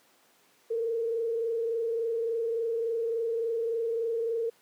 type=tone with frequency modulation; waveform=sine; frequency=458.6 Hz; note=A#4; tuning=28 cents flat; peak=-26 dBFS; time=0.7-4.5 s; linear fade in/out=10 ms; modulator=23.5 Hz; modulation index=0.57; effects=pink hiss -63 dBFS RMS until 4.61 s + high-pass 300 Hz 12 dB/octave